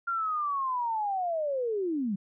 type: linear sweep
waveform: sine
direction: down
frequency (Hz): 1396.9 to 183.2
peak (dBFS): -27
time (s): 0.07-2.16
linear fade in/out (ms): 10
effects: none